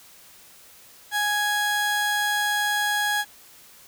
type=tone pair together; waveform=30% pulse; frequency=830.6 / 1661.2 Hz; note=G#5 / G#6; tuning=0 / 0 cents; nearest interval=octave; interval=1200 cents; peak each=-23 dBFS; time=1.11-3.25 s; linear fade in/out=50 ms; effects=white hiss -50 dBFS RMS until 3.87 s